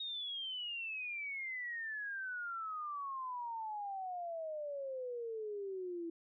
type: exponential sweep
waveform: sine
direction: down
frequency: 3756 to 330 Hz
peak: -39 dBFS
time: 0-6.1 s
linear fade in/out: 5 ms
effects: none